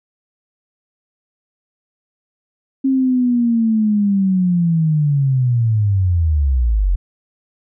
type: linear sweep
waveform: sine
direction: down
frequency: 270 to 42 Hz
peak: -12 dBFS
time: 2.84-6.96 s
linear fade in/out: 10 ms
effects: none